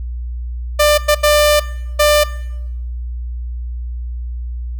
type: tone bursts at uneven times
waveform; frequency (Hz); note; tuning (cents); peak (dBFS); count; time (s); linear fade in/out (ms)
sawtooth; 595; D5; +22; -5; 4; 0.79-0.98 / 1.08-1.15 / 1.23-1.6 / 1.99-2.24; 10
effects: noise-tail reverb RT60 0.9 s tail -19 dB re dry + added 60 Hz sine -21 dBFS peak until 4.79 s